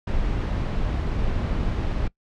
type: noise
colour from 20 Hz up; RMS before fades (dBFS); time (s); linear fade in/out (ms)
brown; -24; 0.07-2.08; 5
effects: noise-tail reverb RT60 0.1 s tail -22 dB re dry + low-pass 4000 Hz 12 dB/octave